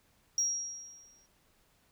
sine tone with exponential decay, 5650 Hz, F8, 19 cents sharp, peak -24 dBFS, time 0.38-1.26 s, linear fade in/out 1 ms, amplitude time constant 190 ms, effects tanh soft clip ceiling -22 dBFS + pink hiss -69 dBFS RMS until 1.91 s

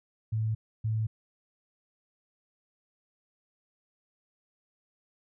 sine tone pair in turn, 110 / 110 Hz, A2 / A2, 0 / 0 cents, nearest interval unison, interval 0 cents, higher neither, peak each -26 dBFS, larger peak neither, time 0.32-0.55 / 0.84-1.07 s, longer neither, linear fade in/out 10 ms, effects none

